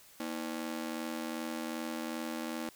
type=ring-modulated tone; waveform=sawtooth; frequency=277.2 Hz; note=C#4; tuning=in tune; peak=-29 dBFS; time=0.2-2.69 s; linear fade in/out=2 ms; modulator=41.3 Hz; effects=white hiss -58 dBFS RMS until 2.75 s